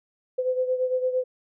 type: beating tone pair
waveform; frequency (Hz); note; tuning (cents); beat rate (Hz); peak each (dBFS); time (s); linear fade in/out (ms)
sine; 508 / 516.8; B4 / C5; +49 / -21; 8.8; -23 / -29; 0.38-1.24; 10
effects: none